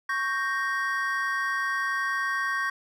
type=chord; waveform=triangle; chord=G diminished; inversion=second; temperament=equal; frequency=1108.7 / 1568 / 1864.7 Hz; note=Db6 / G6 / Bb6; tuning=0 / 0 / 0 cents; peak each=-28 / -28 / -28 dBFS; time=0.09-2.7 s; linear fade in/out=5 ms; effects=none